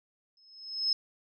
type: tone with exponential growth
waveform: sine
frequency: 5180 Hz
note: E8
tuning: 31 cents flat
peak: -22 dBFS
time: 0.37-0.93 s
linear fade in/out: 2 ms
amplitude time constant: 120 ms
effects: none